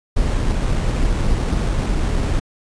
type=noise with sample-and-hold; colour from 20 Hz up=brown; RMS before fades=-18 dBFS; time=0.16-2.4 s; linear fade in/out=10 ms; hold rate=4900 Hz; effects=resampled to 22050 Hz